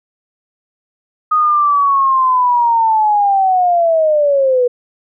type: linear sweep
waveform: sine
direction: down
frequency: 1249 to 483.4 Hz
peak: -9 dBFS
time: 1.31-4.68 s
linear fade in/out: 10 ms
effects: none